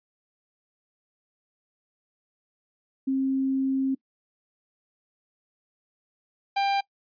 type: tone pair in turn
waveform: sine / 45% pulse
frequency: 267.1 / 793.5 Hz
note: C4 / G5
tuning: +36 / +21 cents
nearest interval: octave + perfect fifth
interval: 1885 cents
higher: second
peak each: -22 dBFS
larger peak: neither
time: 3.07-3.95 / 6.56-6.81 s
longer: first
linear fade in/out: 10 ms
effects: noise-tail reverb RT60 0.1 s tail -23 dB re dry + resampled to 11025 Hz